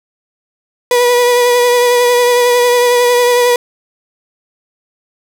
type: tone with vibrato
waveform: 35% pulse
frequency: 487.5 Hz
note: B4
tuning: 23 cents flat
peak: -6 dBFS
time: 0.91-3.56 s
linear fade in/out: 2 ms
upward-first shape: triangle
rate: 11 Hz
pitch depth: 26 cents each way
effects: none